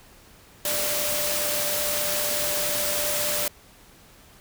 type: tone in noise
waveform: sine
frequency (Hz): 592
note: D5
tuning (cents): +14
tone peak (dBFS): -31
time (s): 0.65-3.48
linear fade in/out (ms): 2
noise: white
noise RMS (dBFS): -26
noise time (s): 0.65-3.48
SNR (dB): -8
effects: pink hiss -52 dBFS RMS until 4.4 s